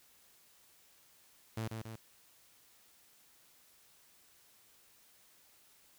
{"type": "tone with echo", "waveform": "sawtooth", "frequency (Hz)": 111.3, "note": "A2", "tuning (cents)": 20, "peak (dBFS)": -32, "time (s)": [1.57, 1.68], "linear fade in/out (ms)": 5, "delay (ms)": 140, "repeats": 2, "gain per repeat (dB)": -4, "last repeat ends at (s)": 1.96, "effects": ["white hiss -65 dBFS RMS until 5.98 s"]}